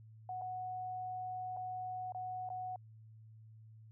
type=tone with dropouts; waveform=sine; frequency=738 Hz; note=F#5; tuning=5 cents flat; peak=-39 dBFS; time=0.29-2.76 s; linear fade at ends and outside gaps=2 ms; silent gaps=0.414-0.418 / 1.566-1.57 / 2.122-2.147 / 2.49-2.501 s; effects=added 110 Hz sine -54 dBFS peak until 3.91 s